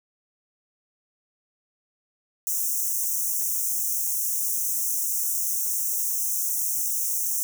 white high-pass noise, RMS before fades -26 dBFS, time 2.47-7.43 s, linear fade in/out 0 ms, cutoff 5700 Hz, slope 96 dB/octave, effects none

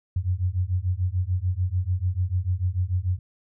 sine beating tone pair, 88 / 94.8 Hz, F2 / F#2, +14 / +43 cents, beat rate 6.8 Hz, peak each -25 dBFS, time 0.16-3.19 s, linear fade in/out 5 ms, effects none

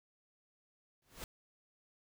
pink noise with exponential growth, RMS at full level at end -42 dBFS, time 1.02-1.24 s, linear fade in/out 1 ms, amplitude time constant 47 ms, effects none

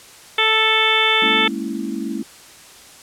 harmonic tone, 440 Hz, A4, in tune, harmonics 1 / 2 / 3 / 4 / 5 / 6 / 7 / 8, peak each -24 / -24 / -22 / -24 / -19 / -24 / -23 / -19 dBFS, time 0.38-1.48 s, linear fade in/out 5 ms
sine chord, A# half-diminished seventh, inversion third, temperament equal with one note detuned, 207.7 / 230.1 / 277.2 / 329.6 Hz, G#3 / A#3 / C#4 / E4, 0 / -22 / 0 / 0 cents, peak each -28 dBFS, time 1.22-2.23 s, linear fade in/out 5 ms
effects white hiss -43 dBFS RMS until 3.02 s + low-pass 10000 Hz 12 dB/octave

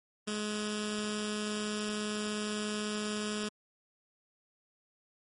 10% pulse tone with notch filter, 210.9 Hz, G#3, 27 cents sharp, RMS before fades -35 dBFS, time 0.27-3.49 s, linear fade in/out 10 ms, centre 800 Hz, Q 0.58, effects MP3 48 kbps

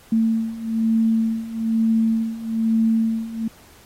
sine beating tone pair, 223.8 / 224.9 Hz, A3 / A3, +30 / +38 cents, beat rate 1.1 Hz, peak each -22 / -19 dBFS, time 0.12-3.48 s, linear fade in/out 5 ms, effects pink hiss -50 dBFS RMS until 3.85 s + AAC 48 kbps

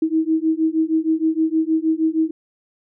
sine beating tone pair, 316.4 / 322.8 Hz, D#4 / E4, +29 / -36 cents, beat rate 6.4 Hz, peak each -19 dBFS, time 0.02-2.31 s, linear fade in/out 5 ms, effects none

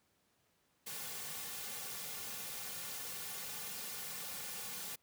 white noise with comb filter, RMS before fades -44 dBFS, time 0.86-4.96 s, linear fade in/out 10 ms, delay 3.1 ms, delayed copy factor -0.8, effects pink hiss -75 dBFS RMS until 5.02 s + high-pass 100 Hz 12 dB/octave

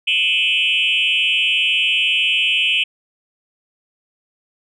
sine tone with frequency modulation, 2794 Hz, F7, in tune, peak -13 dBFS, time 0.07-2.84 s, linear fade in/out 10 ms, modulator 166 Hz, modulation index 2.2, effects tanh soft clip ceiling -9 dBFS

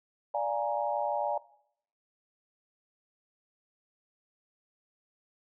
sine chord, Bb dominant seventh, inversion first, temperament equal with one note detuned, 587.3 / 698.5 / 830.6 / 937.2 Hz, D5 / F5 / Ab5 / Bb5, 0 / 0 / 0 / +9 cents, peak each -32 / -35 / -32 / -36 dBFS, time 0.34-1.38 s, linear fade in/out 5 ms, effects noise-tail reverb RT60 0.7 s tail -20 dB re dry

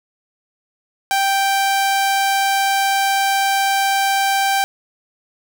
sawtooth tone, 784 Hz, G5, in tune, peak -11 dBFS, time 1.11-4.64 s, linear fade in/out 0 ms, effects none

